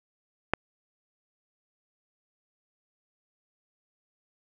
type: click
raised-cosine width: 0.5 ms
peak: -7 dBFS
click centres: 0.536 s
effects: none